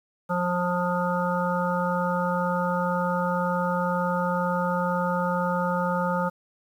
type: harmonic tone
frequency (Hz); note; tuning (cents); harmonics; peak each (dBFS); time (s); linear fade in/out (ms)
177.8; F3; +31; 1 / 3 / 5 / 7 / 8; -27 / -28 / -29 / -30 / -34; 0.29-6.3; 20
effects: 9-bit